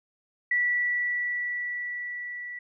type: tone with level ramp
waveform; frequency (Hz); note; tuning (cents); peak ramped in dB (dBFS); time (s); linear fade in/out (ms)
sine; 1954; B6; -19; -21 to -35; 0.51-2.59; 5
effects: none